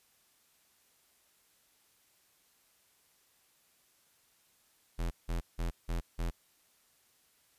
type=tone bursts; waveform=square; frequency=42.38 Hz; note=E1; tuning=49 cents sharp; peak=-32 dBFS; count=5; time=4.98-6.31 s; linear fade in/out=20 ms; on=130 ms; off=170 ms; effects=white hiss -69 dBFS RMS until 7.58 s + resampled to 32000 Hz